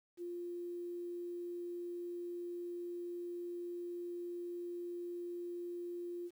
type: tone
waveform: sine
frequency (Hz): 349.2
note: F4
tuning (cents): 0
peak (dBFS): -40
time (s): 0.17-6.31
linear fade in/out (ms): 50
effects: 11-bit